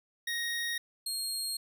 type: tone pair in turn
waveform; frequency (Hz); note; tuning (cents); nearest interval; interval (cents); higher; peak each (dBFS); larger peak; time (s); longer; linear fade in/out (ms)
25% pulse; 1872 / 4246; A#6 / C8; +7 / +25; octave + major second; 1418; second; -28; neither; 0.27-0.78 / 1.06-1.57; neither; 5
effects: none